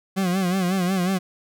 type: tone with vibrato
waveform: 40% pulse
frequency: 184.7 Hz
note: F#3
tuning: 3 cents flat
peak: -19 dBFS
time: 0.16-1.19 s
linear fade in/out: 20 ms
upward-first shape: sine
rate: 5.5 Hz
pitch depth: 91 cents each way
effects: none